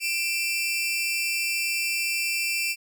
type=tone pair together; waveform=sawtooth; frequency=2361 / 2675 Hz; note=D7 / E7; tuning=+9 / +25 cents; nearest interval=major second; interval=216 cents; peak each=-24 dBFS; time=0-2.76 s; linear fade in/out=50 ms; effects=none